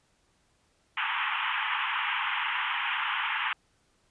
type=band-pass noise; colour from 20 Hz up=pink; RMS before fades=-30 dBFS; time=0.97-3.53 s; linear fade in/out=2 ms; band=850 to 3200 Hz; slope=96 dB/octave; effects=pink hiss -69 dBFS RMS until 4.1 s + resampled to 22050 Hz